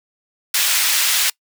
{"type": "high-pass noise", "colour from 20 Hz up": "pink", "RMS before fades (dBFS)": -17, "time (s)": [0.54, 1.3], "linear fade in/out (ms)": 5, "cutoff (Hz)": 2200, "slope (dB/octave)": 12, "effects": ["noise-tail reverb RT60 0.1 s tail -24 dB re dry"]}